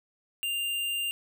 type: tone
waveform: square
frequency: 2794 Hz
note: F7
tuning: in tune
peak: -29 dBFS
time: 0.43-1.11 s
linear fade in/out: 0 ms
effects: none